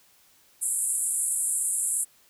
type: band-pass noise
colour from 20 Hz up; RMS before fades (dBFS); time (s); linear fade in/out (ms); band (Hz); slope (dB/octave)
white; -27; 0.61-2.05; 20; 7700 to 11000; 96
effects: white hiss -60 dBFS RMS until 2.29 s